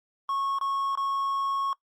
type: tone with dropouts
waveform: triangle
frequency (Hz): 1098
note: C#6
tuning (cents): -17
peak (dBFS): -24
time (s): 0.29-1.73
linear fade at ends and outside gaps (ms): 1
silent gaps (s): 0.586-0.612 / 0.953-0.974
effects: noise-tail reverb RT60 0.1 s tail -21 dB re dry + Opus 32 kbps